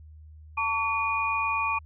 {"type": "tone cluster", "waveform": "sine", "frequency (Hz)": [894, 1132, 2448], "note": ["A5", "C#6", "D#7"], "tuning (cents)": [27, 36, -29], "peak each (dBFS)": [-30, -28, -28], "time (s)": [0.57, 1.79], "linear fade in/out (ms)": 10, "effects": ["added 77 Hz sine -45 dBFS peak until 1.85 s"]}